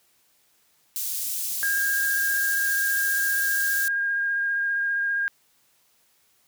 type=high-pass noise; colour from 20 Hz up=white; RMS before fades=-29 dBFS; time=0.96-3.88 s; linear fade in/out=0 ms; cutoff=5700 Hz; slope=12 dB/octave
type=tone with vibrato; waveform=sine; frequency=1617 Hz; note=G#6; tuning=47 cents flat; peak=-22 dBFS; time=1.63-5.28 s; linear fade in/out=0 ms; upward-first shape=sine; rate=15 Hz; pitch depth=11 cents each way
effects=white hiss -64 dBFS RMS until 6.47 s + high-pass 60 Hz 12 dB/octave